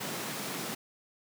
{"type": "high-pass noise", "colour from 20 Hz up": "pink", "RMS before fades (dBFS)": -37, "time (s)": [0, 0.75], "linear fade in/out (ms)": 10, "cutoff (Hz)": 130, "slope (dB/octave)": 48, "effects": []}